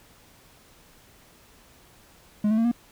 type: tone with pitch steps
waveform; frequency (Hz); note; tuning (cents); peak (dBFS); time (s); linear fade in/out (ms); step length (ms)
triangle; 209.6 / 218.6 / 228 / 237.9; G#3 / A3 / A#3 / A#3; +16 / -11 / -38 / +35; -17; 2.44-2.716; 5; 69
effects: pink hiss -55 dBFS RMS until 2.91 s